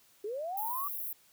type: linear sweep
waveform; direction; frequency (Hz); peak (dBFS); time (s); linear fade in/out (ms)
sine; up; 391 to 1174.7; -34; 0.24-0.88; 5
type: high-pass noise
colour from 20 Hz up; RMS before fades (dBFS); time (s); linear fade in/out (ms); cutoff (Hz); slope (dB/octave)
white; -38; 0.57-1.13; 5; 11000; 96
effects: white hiss -64 dBFS RMS until 1.32 s